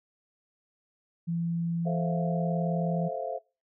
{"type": "tone", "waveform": "sine", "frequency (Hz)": 168.7, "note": "E3", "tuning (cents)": 40, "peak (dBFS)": -27, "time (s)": [1.27, 3.09], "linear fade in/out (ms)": 20}
{"type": "chord", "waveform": "sine", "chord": "F major seventh", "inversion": "first", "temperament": "equal with one note detuned", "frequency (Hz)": [436.7, 523.3, 659.3, 698.5], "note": ["A4", "C5", "E5", "F5"], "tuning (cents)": [-13, 0, 0, 0], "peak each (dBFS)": [-39, -36, -34, -36], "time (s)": [1.85, 3.39], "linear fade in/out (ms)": 20}
{"effects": ["noise-tail reverb RT60 0.3 s tail -23 dB re dry"]}